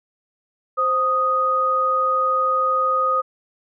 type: tone pair together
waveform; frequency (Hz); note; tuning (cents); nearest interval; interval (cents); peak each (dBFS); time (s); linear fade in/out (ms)
sine; 522.5 / 1244.5; C5 / D#6; -2 / 0; octave + minor third; 1502; -24 / -17; 0.77-3.22; 20
effects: none